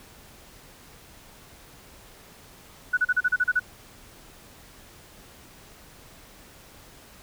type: tone bursts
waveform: sine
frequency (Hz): 1479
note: F#6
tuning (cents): -1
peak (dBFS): -18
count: 9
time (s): 2.93-3.597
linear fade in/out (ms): 10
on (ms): 43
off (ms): 35
effects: pink hiss -50 dBFS RMS until 7.22 s